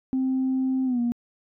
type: tone with pitch glide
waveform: sine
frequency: 261.6 to 238.5 Hz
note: C4 to A#3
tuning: 0 to +40 cents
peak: -20 dBFS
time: 0.13-1.12 s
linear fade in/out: 0 ms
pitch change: -160 cents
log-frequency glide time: 0.85-1 s
effects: tanh soft clip ceiling -18 dBFS